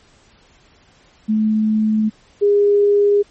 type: tone pair in turn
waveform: sine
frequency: 216.2 / 408.1 Hz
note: A3 / G#4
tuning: -30 / -30 cents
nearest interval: major seventh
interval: 1100 cents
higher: second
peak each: -13 / -10 dBFS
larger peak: second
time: 1.28-2.1 / 2.41-3.23 s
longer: neither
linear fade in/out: 20 ms
effects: pink hiss -52 dBFS RMS until 3.3 s + MP3 32 kbps